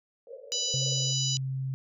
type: band-pass noise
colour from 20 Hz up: pink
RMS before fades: -45 dBFS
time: 0.27-1.13 s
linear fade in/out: 2 ms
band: 460 to 570 Hz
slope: 96 dB/octave
type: harmonic tone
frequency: 988 Hz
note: B5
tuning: in tune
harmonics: 3 / 4 / 5 / 6 / 7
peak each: -34 / -34 / -34 / -34 / -34 dBFS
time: 0.52-1.37 s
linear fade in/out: 0 ms
type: tone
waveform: sine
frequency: 132.8 Hz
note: C3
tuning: 26 cents sharp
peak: -29 dBFS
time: 0.74-1.74 s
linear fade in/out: 0 ms
effects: none